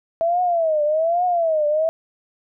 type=tone with vibrato; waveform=sine; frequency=655 Hz; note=E5; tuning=11 cents flat; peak=-16 dBFS; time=0.21-1.89 s; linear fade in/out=0 ms; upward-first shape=triangle; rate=1.2 Hz; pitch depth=190 cents each way; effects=none